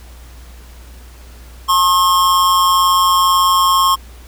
square tone with amplitude modulation, 1075 Hz, C6, 47 cents sharp, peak -8 dBFS, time 1.68-3.96 s, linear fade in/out 20 ms, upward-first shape sine, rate 182 Hz, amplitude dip 55%, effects added 60 Hz sine -35 dBFS peak until 4.27 s + pink hiss -44 dBFS RMS until 4.27 s

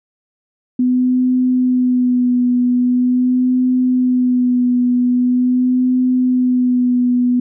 sine tone with vibrato, 250 Hz, B3, 21 cents sharp, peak -11 dBFS, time 0.79-7.4 s, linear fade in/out 5 ms, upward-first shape sine, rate 0.43 Hz, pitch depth 24 cents each way, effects none

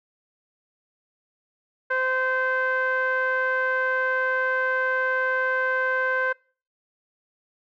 sawtooth tone with low-pass filter, 517 Hz, C5, 21 cents flat, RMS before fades -24 dBFS, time 1.9-6.33 s, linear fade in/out 10 ms, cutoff 1600 Hz, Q 5.1, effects noise-tail reverb RT60 0.4 s tail -25 dB re dry

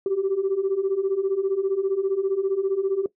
sine beating tone pair, 377.7 / 392.7 Hz, F#4 / G4, +36 / +3 cents, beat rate 15 Hz, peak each -24 / -22 dBFS, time 0.06-3.06 s, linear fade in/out 2 ms, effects noise-tail reverb RT60 0.1 s tail -18 dB re dry + tanh soft clip ceiling -15 dBFS

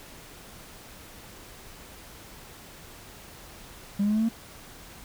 triangle linear sweep, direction up, 198.1 to 230.4 Hz, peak -18 dBFS, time 3.99-4.29 s, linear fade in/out 10 ms, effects tanh soft clip ceiling -18 dBFS + pink hiss -47 dBFS RMS until 5.04 s

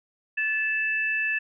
sine tone pair together, 1736.1 / 2637 Hz, A6 / E7, -24 / 0 cents, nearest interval perfect fifth, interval 724 cents, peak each -26 dBFS, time 0.37-1.39 s, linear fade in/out 10 ms, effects none

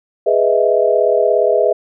sine chord, E major seventh, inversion first, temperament equal, 415.3 / 493.9 / 622.3 / 659.3 Hz, G#4 / B4 / D#5 / E5, 0 / 0 / 0 / 0 cents, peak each -16 dBFS, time 0.26-1.73 s, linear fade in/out 10 ms, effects none

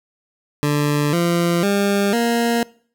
20% pulse tone with pitch steps, 146.83 / 171.61 / 200.6 / 234.4 Hz, D3 / F3 / G3 / A#3, 0 / -30 / +40 / +10 cents, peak -11 dBFS, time 0.63-2.63 s, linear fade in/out 0 ms, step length 500 ms, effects noise-tail reverb RT60 0.5 s tail -23 dB re dry

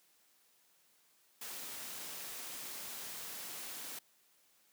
white noise, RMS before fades -45 dBFS, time 1.41-3.99 s, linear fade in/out 5 ms, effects white hiss -70 dBFS RMS until 4.72 s + high-pass 150 Hz 12 dB/octave

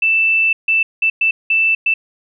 sine tone bursts at uneven times, 2653 Hz, E7, 10 cents sharp, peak -11 dBFS, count 6, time 0.02-0.53 / 0.68-0.83 / 1.02-1.1 / 1.21-1.31 / 1.5-1.75 / 1.86-1.94 s, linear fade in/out 5 ms, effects none

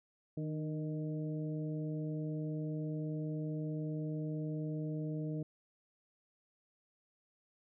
harmonic tone with a mistuned harmonic, 155.2 Hz, D#3, 4 cents flat, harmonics 1 / 2 / 3 / 4, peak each -37 / -41 / -47 / -50 dBFS, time 0.37-5.43 s, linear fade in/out 5 ms, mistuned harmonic 2, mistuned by -33 cents, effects none

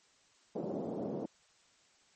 pink band-pass noise, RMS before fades -38 dBFS, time 0.55-1.26 s, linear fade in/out 10 ms, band 180 to 630 Hz, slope 24 dB/octave, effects white hiss -67 dBFS RMS until 2.15 s + MP3 32 kbps

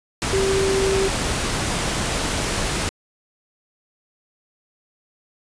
sine tone in noise, 387.3 Hz, G4, 21 cents flat, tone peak -18 dBFS, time 0.33-1.08 s, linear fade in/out 0 ms, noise pink, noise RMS -23 dBFS, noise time 0.22-2.89 s, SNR +2 dB, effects resampled to 22050 Hz

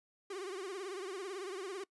45% pulse tone with vibrato, 379.9 Hz, F#4, 46 cents sharp, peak -40 dBFS, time 0.3-1.84 s, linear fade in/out 5 ms, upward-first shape triangle, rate 18 Hz, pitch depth 150 cents each way, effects noise-tail reverb RT60 0.1 s tail -22 dB re dry + resampled to 24000 Hz

